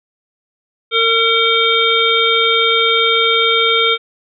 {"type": "harmonic tone", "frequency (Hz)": 455.6, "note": "A#4", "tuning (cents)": -40, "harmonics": [1, 3, 5, 7, 8], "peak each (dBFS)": [-17, -17, -17, -17, -17], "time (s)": [0.91, 3.98], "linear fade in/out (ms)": 50, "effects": []}